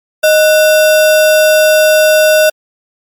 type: tone with sample-and-hold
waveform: sine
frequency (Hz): 620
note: D#5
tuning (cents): -6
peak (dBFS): -4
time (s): 0.23-2.5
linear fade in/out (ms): 10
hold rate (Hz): 2100
effects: MP3 96 kbps